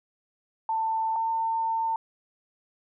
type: tone pair in turn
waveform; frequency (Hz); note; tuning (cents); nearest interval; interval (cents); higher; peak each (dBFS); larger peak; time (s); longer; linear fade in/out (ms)
sine; 891 / 901.9; A5 / A5; +22 / +43; unison; 21; second; -24; neither; 0.69-1.16 / 1.16-1.96; second; 2
effects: none